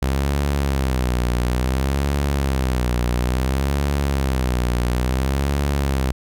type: tone with vibrato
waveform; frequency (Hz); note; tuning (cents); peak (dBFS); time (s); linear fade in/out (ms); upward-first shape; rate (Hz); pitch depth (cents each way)
sawtooth; 65.41; C2; 0; -14; 0.02-6.12; 5; sine; 0.58; 140
effects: none